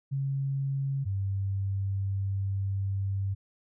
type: tone pair in turn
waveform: sine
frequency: 137 / 97.77 Hz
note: C#3 / G2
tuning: -20 / -4 cents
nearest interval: tritone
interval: 584 cents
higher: first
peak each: -27 dBFS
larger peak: neither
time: 0.11-1.05 / 1.05-3.35 s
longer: second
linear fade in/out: 20 ms
effects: none